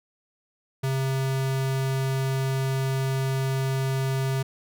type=tone; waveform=square; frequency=133.6 Hz; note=C3; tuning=36 cents sharp; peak=-24 dBFS; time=0.83-4.43 s; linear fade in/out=10 ms; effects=none